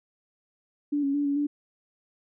sine tone with pitch steps, 290.6 / 277.8 / 288.8 / 282.7 / 291 Hz, D4 / C#4 / D4 / C#4 / D4, -18 / +4 / -29 / +34 / -16 cents, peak -23 dBFS, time 0.92-1.47 s, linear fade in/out 10 ms, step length 110 ms, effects none

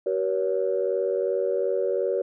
sine tone cluster, 380.2 / 479.3 / 562 Hz, F#4 / A#4 / C#5, +47 / +48 / +24 cents, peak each -26 dBFS, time 0.06-2.22 s, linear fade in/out 5 ms, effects tanh soft clip ceiling -13 dBFS

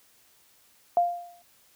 sine tone with exponential decay, 698.5 Hz, F5, in tune, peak -16 dBFS, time 0.97-1.42 s, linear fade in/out 1 ms, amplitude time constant 96 ms, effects white hiss -61 dBFS RMS until 1.75 s

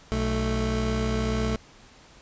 25% pulse tone pair together, 61.78 / 220 Hz, B1 / A3, +1 / 0 cents, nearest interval octave + minor seventh, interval 2199 cents, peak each -23 dBFS, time 0.12-1.56 s, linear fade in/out 0 ms, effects pink hiss -52 dBFS RMS until 2.21 s + resampled to 16000 Hz

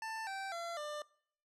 25% pulse tone with pitch steps, 888 / 777.5 / 680.8 / 596.1 Hz, A5 / G5 / F5 / D5, +16 / -14 / -44 / +26 cents, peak -36 dBFS, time 0.02-1.02 s, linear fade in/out 2 ms, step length 250 ms, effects noise-tail reverb RT60 0.6 s tail -22 dB re dry + low-pass 8000 Hz 12 dB/octave

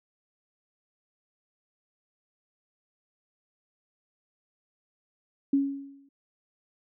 sine tone with exponential decay, 277.2 Hz, C#4, in tune, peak -18 dBFS, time 5.53-6.09 s, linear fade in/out 5 ms, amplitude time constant 120 ms, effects none

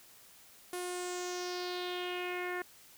sawtooth tone with low-pass filter sweep, 358.6 Hz, F4, 46 cents sharp, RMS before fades -38 dBFS, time 0.73-2.62 s, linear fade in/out 2 ms, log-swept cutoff 11000 to 1800 Hz, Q 3.7, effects white hiss -58 dBFS RMS until 2.97 s

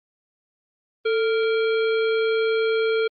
harmonic tone with a mistuned harmonic, 464.8 Hz, A#4, 5 cents flat, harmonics 1 / 3 / 5 / 7 / 9, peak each -19 / -29 / -32 / -35 / -41 dBFS, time 1.05-3.08 s, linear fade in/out 10 ms, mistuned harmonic 1, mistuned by -76 cents, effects Opus 24 kbps

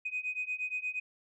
sine beating tone pair, 2497 / 2505.5 Hz, D#7 / D#7, +6 / +11 cents, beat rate 8.5 Hz, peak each -36 / -35 dBFS, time 0.05-1 s, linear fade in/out 10 ms, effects tanh soft clip ceiling -26 dBFS

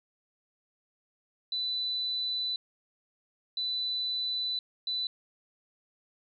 sine tone bursts at uneven times, 3989 Hz, B7, 17 cents sharp, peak -29 dBFS, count 3, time 1.52-2.56 / 3.57-4.59 / 4.87-5.07 s, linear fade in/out 2 ms, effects none

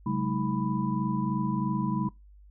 sine tone cluster, 136.4 / 189.6 / 212.6 / 316.6 / 991 Hz, C#3 / F#3 / G#3 / D#4 / B5, -28 / +43 / +41 / +30 / +6 cents, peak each -31 / -31 / -30 / -35 / -35 dBFS, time 0.06-2.09 s, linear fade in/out 5 ms, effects noise-tail reverb RT60 0.2 s tail -22 dB re dry + added 50 Hz sine -50 dBFS peak until 2.5 s

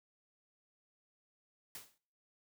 white noise with exponential decay, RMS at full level -44 dBFS, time 1.75-1.98 s, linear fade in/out 1 ms, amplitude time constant 50 ms, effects noise-tail reverb RT60 0.6 s tail -26 dB re dry

